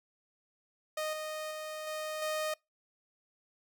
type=tone with level steps; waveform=sawtooth; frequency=619 Hz; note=D#5; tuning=9 cents flat; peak=-29 / -33 / -35 / -32 / -28 dBFS; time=0.97-2.54 s; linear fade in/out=5 ms; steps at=1.13 / 1.51 / 1.87 / 2.22 s; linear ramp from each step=2 ms; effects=noise-tail reverb RT60 0.2 s tail -25 dB re dry